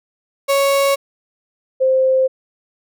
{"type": "tone pair in turn", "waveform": ["35% pulse", "sine"], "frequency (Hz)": [554.4, 523.3], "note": ["C#5", "C5"], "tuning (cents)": [0, 0], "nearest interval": "minor second", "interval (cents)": 100, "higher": "first", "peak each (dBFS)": -11, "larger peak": "neither", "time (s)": [[0.48, 0.96], [1.8, 2.28]], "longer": "neither", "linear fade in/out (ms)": 20, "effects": []}